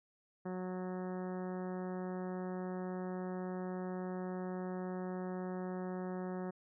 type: harmonic tone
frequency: 183.6 Hz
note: F#3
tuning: 13 cents flat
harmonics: 1 / 2 / 3 / 4 / 5 / 6 / 7 / 8 / 9 / 10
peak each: -40 / -43 / -48 / -50 / -54 / -57 / -57 / -62 / -60 / -62 dBFS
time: 0.45-6.51 s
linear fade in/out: 10 ms
effects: none